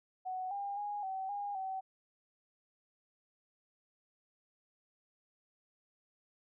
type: tone with pitch steps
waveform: sine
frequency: 744 / 803 / 824 / 764 / 813 / 763 Hz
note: F#5 / G5 / G#5 / G5 / G#5 / G5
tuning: +9 / +41 / -14 / -45 / -37 / -47 cents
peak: -36 dBFS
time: 0.25-1.81 s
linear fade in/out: 20 ms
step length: 260 ms
effects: none